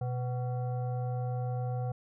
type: tone with frequency modulation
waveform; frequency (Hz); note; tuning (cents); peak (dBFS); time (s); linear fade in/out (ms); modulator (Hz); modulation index
sine; 123.47; B2; 0; -30; 0.01-1.92; 5; 625; 0.58
effects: none